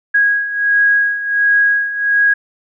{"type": "beating tone pair", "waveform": "sine", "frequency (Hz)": [1648, 1649.4], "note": ["G#6", "G#6"], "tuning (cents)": [-14, -12], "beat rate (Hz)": 1.4, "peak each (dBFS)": [-17, -12], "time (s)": [0.14, 2.34], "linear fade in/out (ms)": 10, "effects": []}